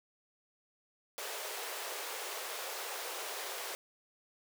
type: high-pass noise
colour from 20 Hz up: pink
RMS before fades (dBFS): -41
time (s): 1.18-3.75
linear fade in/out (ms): 0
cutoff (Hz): 400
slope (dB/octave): 48
effects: none